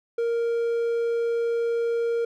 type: tone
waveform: triangle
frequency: 466.2 Hz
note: A#4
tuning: in tune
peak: -20 dBFS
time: 0.18-2.25 s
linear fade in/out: 5 ms
effects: none